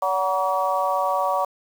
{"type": "harmonic tone with a mistuned harmonic", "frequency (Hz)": 190, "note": "F#3", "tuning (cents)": 46, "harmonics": [3, 4, 5, 6], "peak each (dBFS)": [-25, -25, -25, -25], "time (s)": [0.02, 1.45], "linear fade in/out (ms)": 5, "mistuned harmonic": 4, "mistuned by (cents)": -37, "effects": ["7-bit"]}